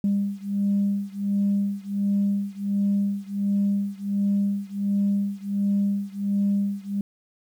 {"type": "beating tone pair", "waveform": "sine", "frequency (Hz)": [200, 201.4], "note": ["G3", "G3"], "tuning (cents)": [35, 47], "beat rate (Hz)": 1.4, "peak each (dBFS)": [-23, -24], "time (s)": [0.04, 7.01], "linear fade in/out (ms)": 2, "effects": ["tanh soft clip ceiling -15 dBFS", "9-bit"]}